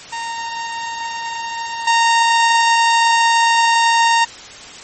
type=tone with level steps; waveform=sawtooth; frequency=924 Hz; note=A#5; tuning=16 cents flat; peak=-19 / -7 dBFS; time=0.12-4.25 s; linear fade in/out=10 ms; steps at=1.87 s; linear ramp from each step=5 ms; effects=white hiss -35 dBFS RMS until 4.83 s + MP3 32 kbps